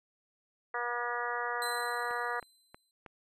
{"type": "harmonic tone", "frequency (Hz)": 240.6, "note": "B3", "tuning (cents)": -45, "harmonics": [2, 3, 4, 5, 6, 7, 8], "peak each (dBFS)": [-40, -40, -39, -38, -40, -40, -41], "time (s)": [0.74, 2.4], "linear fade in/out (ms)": 5}
{"type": "tone with exponential decay", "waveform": "25% pulse", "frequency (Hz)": 4059, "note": "B7", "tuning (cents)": 47, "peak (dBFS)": -31, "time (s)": [1.62, 2.91], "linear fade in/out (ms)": 1, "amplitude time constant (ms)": 280}
{"type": "click train", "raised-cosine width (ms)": 0.5, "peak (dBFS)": -32, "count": 4, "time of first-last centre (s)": [2.11, 3.062], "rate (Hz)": 3.15}
{"effects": []}